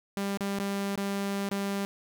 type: tone with dropouts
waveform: sawtooth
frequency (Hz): 198.7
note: G3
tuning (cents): +24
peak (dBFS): -25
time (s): 0.17-1.85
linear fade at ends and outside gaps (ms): 0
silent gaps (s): 0.373-0.407 / 0.588-0.599 / 0.957-0.976 / 1.49-1.513
effects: none